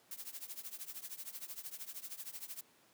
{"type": "noise with tremolo", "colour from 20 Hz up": "blue", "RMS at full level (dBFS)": -43, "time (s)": [0.11, 2.61], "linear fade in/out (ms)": 2, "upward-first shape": "triangle", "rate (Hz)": 13, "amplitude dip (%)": 95, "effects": ["pink hiss -67 dBFS RMS until 2.93 s", "high-pass 200 Hz 12 dB/octave"]}